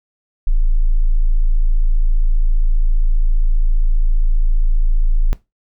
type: tone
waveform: sine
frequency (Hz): 27.5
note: A0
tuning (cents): 0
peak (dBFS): -10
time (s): 0.47-5.33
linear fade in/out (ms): 0
effects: noise-tail reverb RT60 0.2 s tail -17 dB re dry